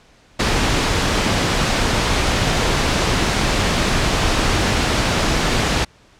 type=noise; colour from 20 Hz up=pink; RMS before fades=-17 dBFS; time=0.39-5.85 s; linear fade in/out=10 ms; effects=pink hiss -51 dBFS RMS until 6.19 s + low-pass 6000 Hz 12 dB/octave